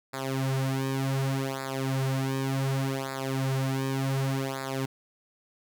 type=tone with flanger; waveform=sawtooth; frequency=134.2 Hz; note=C3; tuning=44 cents sharp; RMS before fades=-29 dBFS; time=0.13-4.86 s; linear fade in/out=10 ms; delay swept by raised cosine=0.33 to 6.03 ms; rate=0.67 Hz; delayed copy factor=-0.95; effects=none